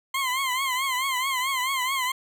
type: tone with vibrato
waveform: 20% pulse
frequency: 1046.5 Hz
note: C6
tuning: in tune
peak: -19 dBFS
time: 0.14-2.12 s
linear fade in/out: 5 ms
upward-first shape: triangle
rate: 4.6 Hz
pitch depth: 110 cents each way
effects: none